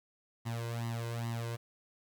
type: tone with flanger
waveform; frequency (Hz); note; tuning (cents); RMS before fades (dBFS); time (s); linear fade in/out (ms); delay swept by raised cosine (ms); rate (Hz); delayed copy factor
sawtooth; 116.54; A#2; 0; -37; 0.45-1.57; 20; 1 to 2; 2.4; +0.85
effects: 10-bit